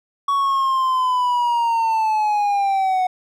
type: linear sweep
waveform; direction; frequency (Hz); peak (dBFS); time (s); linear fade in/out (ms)
triangle; down; 1124 to 734; -14; 0.28-3.07; 5
effects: none